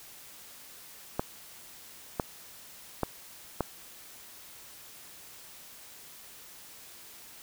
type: clicks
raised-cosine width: 1 ms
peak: -13 dBFS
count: 4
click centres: 1.195 / 2.198 / 3.033 / 3.607 s
effects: white hiss -50 dBFS RMS until 7.42 s